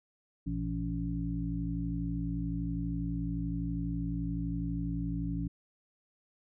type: harmonic tone with a mistuned harmonic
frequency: 56.5 Hz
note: A1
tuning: 47 cents sharp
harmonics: 1 / 2 / 3 / 5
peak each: -37 / -39 / -35 / -37 dBFS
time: 0.46-5.48 s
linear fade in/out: 10 ms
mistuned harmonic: 2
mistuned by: +69 cents
effects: none